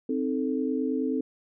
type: chord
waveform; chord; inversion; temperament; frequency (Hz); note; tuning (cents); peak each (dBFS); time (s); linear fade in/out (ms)
sine; A diminished; first; equal; 261.6 / 311.1 / 440; C4 / Eb4 / A4; 0 / 0 / 0; -27 / -31 / -31; 0.09-1.21; 5
effects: none